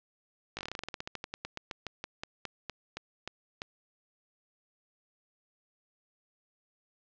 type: slowing click train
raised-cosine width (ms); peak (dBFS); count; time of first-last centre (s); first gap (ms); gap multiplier
0.2; -19; 28; 0.57-3.619; 18; 1.12
effects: low-pass 5000 Hz 12 dB/octave + 10-bit